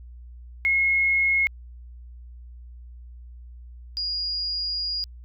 sine tone pair in turn, 2166 / 4863 Hz, C#7 / D#8, -41 / -40 cents, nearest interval octave + major second, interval 1401 cents, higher second, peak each -18 / -25 dBFS, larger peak first, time 0.65-1.47 / 3.97-5.04 s, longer second, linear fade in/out 0 ms, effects added 60 Hz sine -40 dBFS peak until 5.24 s

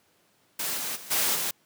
white noise with level steps, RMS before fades -30 / -32 / -43 / -25 / -29 dBFS, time 0.59-1.51 s, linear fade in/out 5 ms, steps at 0.76 / 0.95 / 1.1 / 1.34 s, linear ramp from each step 20 ms, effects pink hiss -65 dBFS RMS until 1.65 s + high-pass 150 Hz 12 dB/octave

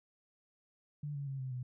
sine tone with pitch steps, 146.9 / 141.24 / 135.8 / 130.57 / 125.54 Hz, D3 / C#3 / C#3 / C3 / B2, +1 / +33 / -35 / -3 / +29 cents, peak -37 dBFS, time 1.03-1.63 s, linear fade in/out 5 ms, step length 120 ms, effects none

